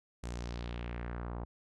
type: tone with low-pass filter sweep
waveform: sawtooth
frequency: 59.4 Hz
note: A#1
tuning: 33 cents sharp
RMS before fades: -40 dBFS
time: 0.23-1.45 s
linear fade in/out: 10 ms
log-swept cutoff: 8500 to 890 Hz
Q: 1.9
effects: none